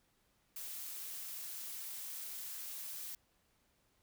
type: noise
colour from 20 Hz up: blue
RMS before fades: -45 dBFS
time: 0.56-3.15 s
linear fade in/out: 2 ms
effects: pink hiss -75 dBFS RMS until 4.02 s